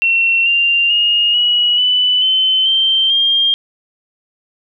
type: tone with pitch steps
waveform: sine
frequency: 2718 / 2783 / 2850 / 2918 / 2988 / 3060 / 3133 / 3208 Hz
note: F7 / F7 / F7 / F#7 / F#7 / G7 / G7 / G7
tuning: -48 / -7 / +34 / -25 / +16 / -42 / -2 / +39 cents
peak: -10 dBFS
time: 0.02-3.54 s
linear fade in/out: 0 ms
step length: 440 ms
effects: none